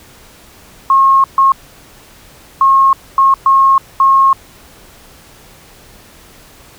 sine tone bursts at uneven times, 1082 Hz, C#6, 42 cents flat, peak -5 dBFS, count 6, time 0.9-1.24 / 1.38-1.52 / 2.61-2.93 / 3.18-3.34 / 3.46-3.78 / 4-4.33 s, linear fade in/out 2 ms, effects pink hiss -41 dBFS RMS until 6.78 s

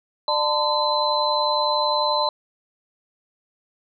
sine tone cluster, 598 / 890 / 1021 / 4045 Hz, D5 / A5 / C6 / B7, +31 / +20 / -43 / +41 cents, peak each -24 dBFS, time 0.28-2.29 s, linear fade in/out 2 ms, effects none

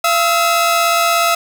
sawtooth tone pair together, 683 / 1289.3 Hz, F5 / E6, -39 / -39 cents, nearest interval major seventh, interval 1100 cents, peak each -11 dBFS, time 0.04-1.35 s, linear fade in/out 5 ms, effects none

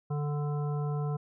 harmonic tone, 146.83 Hz, D3, in tune, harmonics 1 / 3 / 5 / 7 / 9, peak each -29 / -39 / -43 / -46 / -48 dBFS, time 0.1-1.17 s, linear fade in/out 10 ms, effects none

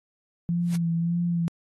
sine tone with vibrato, 170 Hz, F3, 46 cents flat, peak -22 dBFS, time 0.49-1.48 s, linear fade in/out 0 ms, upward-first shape sine, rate 1.7 Hz, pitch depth 34 cents each way
white noise with exponential growth, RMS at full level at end -34 dBFS, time 0.61-0.76 s, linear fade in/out 5 ms, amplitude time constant 31 ms
effects AAC 32 kbps

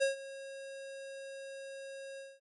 square tone with ADSR envelope, 544 Hz, C#5, 33 cents flat, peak -26 dBFS, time 0-2.4 s, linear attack 24 ms, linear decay 130 ms, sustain -18 dB, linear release 220 ms, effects MP3 48 kbps

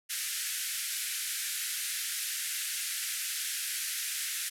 white band-pass noise, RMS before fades -35 dBFS, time 0.09-4.5 s, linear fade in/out 20 ms, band 1500 to 13000 Hz, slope 48 dB/octave, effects none

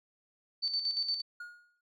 sine tone with tremolo, 4541 Hz, C#8, 41 cents sharp, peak -28 dBFS, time 0.62-1.22 s, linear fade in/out 20 ms, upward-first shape square, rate 8.6 Hz, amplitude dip 55%
triangle tone with exponential decay, 1435 Hz, F6, 47 cents sharp, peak -37 dBFS, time 1.4-1.81 s, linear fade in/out 5 ms, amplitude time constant 88 ms
effects none

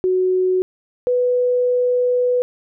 sine tone pair in turn, 370 / 495 Hz, F#4 / B4, 0 / +4 cents, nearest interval perfect fourth, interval 504 cents, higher second, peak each -14 dBFS, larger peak neither, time 0.04-0.62 / 1.07-2.42 s, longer second, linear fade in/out 0 ms, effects none

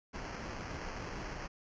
pink noise with sample-and-hold, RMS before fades -42 dBFS, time 0.13-1.48 s, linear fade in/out 20 ms, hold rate 3675 Hz, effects resampled to 16000 Hz

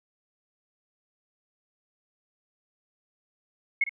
sine tone with echo, 2178 Hz, C#7, 31 cents flat, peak -19 dBFS, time 3.81-3.84 s, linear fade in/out 5 ms, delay 54 ms, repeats 1, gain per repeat -12 dB, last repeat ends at 3.894 s, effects none

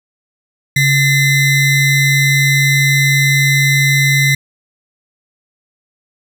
square ring-modulated tone, 961 Hz, B5, 48 cents flat, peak -7 dBFS, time 0.76-4.35 s, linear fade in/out 5 ms, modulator 1100 Hz, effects none

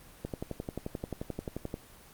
click train, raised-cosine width 2 ms, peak -21 dBFS, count 18, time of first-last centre 0.25-1.741 s, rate 11.4 Hz, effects pink hiss -54 dBFS RMS until 2.13 s + Opus 24 kbps

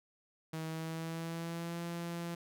sawtooth tone with pitch glide, 160 to 170.5 Hz, D#3 to F3, +49 to -41 cents, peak -34 dBFS, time 0.53-2.35 s, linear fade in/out 5 ms, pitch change +110 cents, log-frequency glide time 0.66-1.81 s, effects none

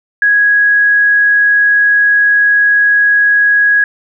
sine tone, 1661 Hz, G#6, in tune, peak -6 dBFS, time 0.22-3.84 s, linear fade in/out 2 ms, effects none

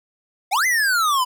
square exponential two-way sweep, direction up then down, 681 to 2087 to 979 Hz, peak -17 dBFS, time 0.51-1.25 s, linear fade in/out 20 ms, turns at 0.66 s, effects none

